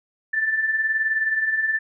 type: beating tone pair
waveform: sine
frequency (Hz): 1748 / 1767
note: A6 / A6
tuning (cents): -12 / +7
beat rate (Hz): 19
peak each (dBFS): -28 / -20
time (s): 0.33-1.79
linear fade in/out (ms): 10
effects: none